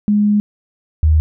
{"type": "tone pair in turn", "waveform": "sine", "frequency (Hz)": [207.7, 77.8], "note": ["G#3", "D#2"], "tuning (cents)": [0, 0], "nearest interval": "octave + perfect fourth", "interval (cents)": 1700, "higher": "first", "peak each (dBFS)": [-10, -8], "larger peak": "second", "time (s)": [[0.08, 0.4], [1.03, 1.2]], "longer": "first", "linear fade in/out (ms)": 0, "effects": []}